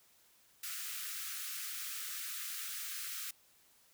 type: high-pass noise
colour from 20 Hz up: white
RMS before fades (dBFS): -42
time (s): 0.63-3.31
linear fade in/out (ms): 5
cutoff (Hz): 1200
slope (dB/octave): 96
effects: white hiss -67 dBFS RMS until 3.93 s